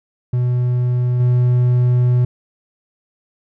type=tone with level steps; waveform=triangle; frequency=123.6 Hz; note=B2; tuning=2 cents sharp; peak=-12 / -9 dBFS; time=0.33-2.25 s; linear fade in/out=5 ms; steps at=1.2 s; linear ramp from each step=2 ms; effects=none